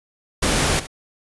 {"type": "noise with echo", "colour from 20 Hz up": "pink", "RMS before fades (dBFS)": -19, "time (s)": [0.42, 0.8], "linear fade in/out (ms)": 10, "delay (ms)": 71, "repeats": 1, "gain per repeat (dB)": -14, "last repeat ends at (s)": 0.871, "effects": ["resampled to 24000 Hz"]}